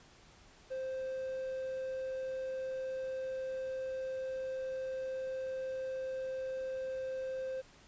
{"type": "tone", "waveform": "triangle", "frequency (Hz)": 523.3, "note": "C5", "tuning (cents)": 0, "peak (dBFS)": -34, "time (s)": [0.7, 7.62], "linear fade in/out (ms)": 20, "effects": ["pink hiss -60 dBFS RMS until 7.87 s", "resampled to 16000 Hz"]}